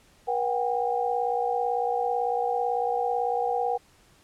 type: tone cluster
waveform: sine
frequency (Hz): 481.7 / 742 / 800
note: B4 / F#5 / G5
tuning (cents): -43 / +5 / +35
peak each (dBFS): -28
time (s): 0.27-3.78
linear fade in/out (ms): 20
effects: pink hiss -59 dBFS RMS until 4.23 s + low-pass 11000 Hz 12 dB/octave

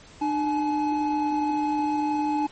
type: tone pair together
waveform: triangle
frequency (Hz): 300.9 / 851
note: D4 / G#5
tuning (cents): +42 / +42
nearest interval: octave + tritone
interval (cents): 1800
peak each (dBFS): -23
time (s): 0.21-2.47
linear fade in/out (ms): 10
effects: pink hiss -49 dBFS RMS until 2.51 s + MP3 32 kbps

